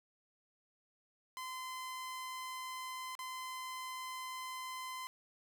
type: tone with dropouts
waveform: sawtooth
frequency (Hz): 1029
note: C6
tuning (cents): -29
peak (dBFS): -38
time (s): 1.37-5.07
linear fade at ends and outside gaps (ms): 0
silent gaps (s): 3.152-3.191
effects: none